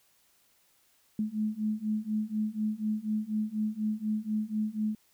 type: beating tone pair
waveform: sine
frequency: 212.4 / 216.5 Hz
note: G#3 / A3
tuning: +39 / -28 cents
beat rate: 4.1 Hz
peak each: -32 / -31 dBFS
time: 1.19-4.95 s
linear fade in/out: 2 ms
effects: white hiss -67 dBFS RMS until 5.13 s